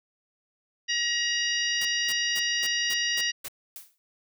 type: harmonic tone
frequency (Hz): 950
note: A#5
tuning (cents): +33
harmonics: 2 / 3 / 4 / 5 / 6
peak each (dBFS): -29 / -29 / -35 / -33 / -32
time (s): 0.88-3.32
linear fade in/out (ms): 20
type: noise bursts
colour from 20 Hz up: white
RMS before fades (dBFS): -36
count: 7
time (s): 1.81-3.484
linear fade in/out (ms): 5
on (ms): 42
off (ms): 230
type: noise with exponential decay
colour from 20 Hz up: blue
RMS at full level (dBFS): -38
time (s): 3.76-3.98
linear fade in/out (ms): 0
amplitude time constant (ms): 47
effects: none